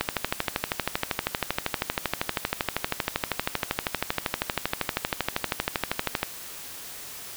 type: click train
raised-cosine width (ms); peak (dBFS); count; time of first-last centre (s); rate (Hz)
0.3; -7; 80; 0.01-6.23; 12.7
effects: white hiss -40 dBFS RMS until 7.36 s